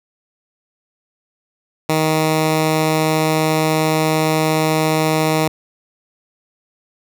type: tone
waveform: 10% pulse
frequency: 157.1 Hz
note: D#3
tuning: 17 cents sharp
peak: -6 dBFS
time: 1.89-5.48 s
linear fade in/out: 5 ms
effects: none